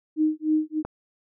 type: tone with tremolo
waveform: sine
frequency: 310 Hz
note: D#4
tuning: 6 cents flat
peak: -17 dBFS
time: 0.16-0.83 s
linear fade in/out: 50 ms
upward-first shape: sine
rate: 3.3 Hz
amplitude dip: 100%
type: click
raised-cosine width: 1 ms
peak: -19 dBFS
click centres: 0.85 s
effects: none